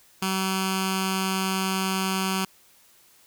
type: tone with notch filter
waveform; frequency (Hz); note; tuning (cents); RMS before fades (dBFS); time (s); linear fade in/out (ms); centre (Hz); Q
10% pulse; 190; F#3; +46; -26; 0.22-2.45; 5; 540; 0.57
effects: white hiss -57 dBFS RMS until 3.26 s

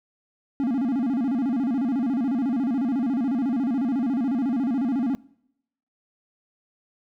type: tone with vibrato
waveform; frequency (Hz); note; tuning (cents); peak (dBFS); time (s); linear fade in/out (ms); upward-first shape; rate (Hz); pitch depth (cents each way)
triangle; 254; B3; +49; -19; 0.6-5.15; 0; square; 14; 160
effects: noise-tail reverb RT60 0.8 s tail -23 dB re dry

